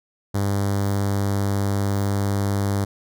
sawtooth tone with notch filter, 99.9 Hz, G2, 33 cents sharp, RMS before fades -22 dBFS, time 0.34-2.85 s, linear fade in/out 10 ms, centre 2600 Hz, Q 0.98, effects none

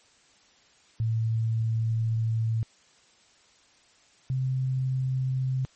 sine tone pair in turn, 112.6 / 130.45 Hz, A2 / C3, +40 / -5 cents, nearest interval minor third, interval 255 cents, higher second, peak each -23 / -24 dBFS, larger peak first, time 1-2.63 / 4.3-5.65 s, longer first, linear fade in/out 0 ms, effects white hiss -60 dBFS RMS until 5.75 s + MP3 32 kbps

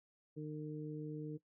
harmonic tone, 152.1 Hz, D#3, 39 cents flat, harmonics 1 / 2 / 3, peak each -44 / -45 / -47 dBFS, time 0.36-1.38 s, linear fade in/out 20 ms, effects noise-tail reverb RT60 0.1 s tail -18 dB re dry

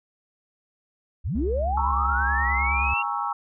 sine linear sweep, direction up, 43.65 to 2777 Hz, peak -24 dBFS, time 1.24-3.03 s, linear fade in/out 20 ms
triangle tone with vibrato, 68.4 Hz, C#2, 23 cents flat, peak -23 dBFS, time 1.35-2.94 s, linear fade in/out 5 ms, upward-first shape square, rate 9.6 Hz, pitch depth 85 cents each way
sine chord, A# half-diminished seventh, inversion third, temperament equal with one note detuned, 820.6 / 932.3 / 1108.7 / 1318.5 Hz, G#5 / A#5 / C#6 / E6, -21 / 0 / 0 / 0 cents, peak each -30 dBFS, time 1.77-3.33 s, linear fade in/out 5 ms
effects none

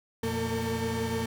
35% pulse tone cluster, 87.4 / 119.1 / 228.1 / 449.6 Hz, F2 / A#2 / A#3 / A4, +2 / +38 / -37 / +37 cents, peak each -35 / -34 / -31 / -31 dBFS, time 0.23-1.26 s, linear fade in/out 5 ms, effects none

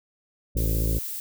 harmonic tone, 55.2 Hz, A1, 6 cents sharp, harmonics 1 / 2 / 3 / 5 / 6 / 7 / 8 / 9 / 10, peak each -23 / -29 / -33 / -37 / -39 / -40 / -41 / -42 / -43 dBFS, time 0.55-0.99 s, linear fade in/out 10 ms
violet noise, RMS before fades -33 dBFS, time 0.57-1.2 s, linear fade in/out 2 ms
effects none

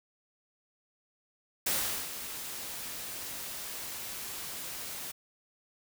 white noise with ADSR envelope, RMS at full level -29 dBFS, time 1.66-5.12 s, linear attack 7 ms, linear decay 410 ms, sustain -11 dB, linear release 12 ms, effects none

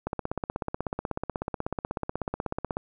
click train, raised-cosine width 1 ms, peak -15 dBFS, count 45, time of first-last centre 0.07-2.769 s, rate 16.3 Hz, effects none

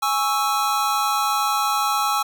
square chord, C# minor, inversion second, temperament equal, 830.6 / 1108.7 / 1318.5 Hz, G#5 / C#6 / E6, 0 / 0 / 0 cents, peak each -24 / -26 / -23 dBFS, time 0.02-2.23 s, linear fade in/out 10 ms, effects none

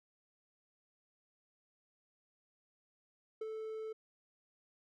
triangle tone with ADSR envelope, 438.7 Hz, A4, 5 cents flat, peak -34 dBFS, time 3.41-3.93 s, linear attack 6 ms, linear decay 27 ms, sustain -4 dB, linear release 9 ms, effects none

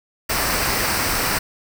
pink noise with comb filter, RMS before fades -21 dBFS, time 0.29-1.39 s, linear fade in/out 10 ms, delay 0.29 ms, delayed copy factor -0.5, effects none

